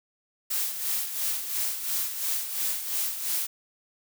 blue noise with tremolo, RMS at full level -27 dBFS, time 0.5-3.47 s, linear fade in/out 10 ms, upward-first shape sine, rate 2.9 Hz, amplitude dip 60%, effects none

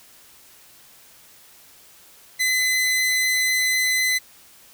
sawtooth tone, 2024 Hz, B6, 42 cents sharp, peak -15 dBFS, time 2.39-4.19 s, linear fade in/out 20 ms, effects white hiss -50 dBFS RMS until 4.73 s

